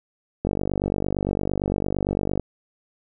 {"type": "click train", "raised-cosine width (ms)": 2, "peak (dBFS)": -10, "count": 96, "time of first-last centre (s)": [0.45, 2.397], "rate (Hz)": 48.8, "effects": []}